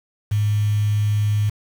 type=tone with quantisation; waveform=sine; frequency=104.8 Hz; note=G#2; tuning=16 cents sharp; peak=-16 dBFS; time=0.31-1.5 s; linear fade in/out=10 ms; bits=6; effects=none